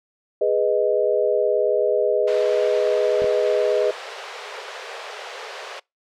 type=chord; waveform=sine; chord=G# minor; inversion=none; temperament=equal; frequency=415.3 / 493.9 / 622.3 Hz; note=G#4 / B4 / D#5; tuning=0 / 0 / 0 cents; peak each=-21 dBFS; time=0.41-3.91 s; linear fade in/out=5 ms
type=high-pass noise; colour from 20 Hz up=pink; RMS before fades=-33 dBFS; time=2.27-5.8 s; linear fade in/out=10 ms; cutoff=400 Hz; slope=96 dB/octave
type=clicks; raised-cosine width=2 ms; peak=-20 / -20 dBFS; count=2; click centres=3.22 / 3.243 s
effects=noise-tail reverb RT60 0.2 s tail -25 dB re dry + low-pass 4000 Hz 12 dB/octave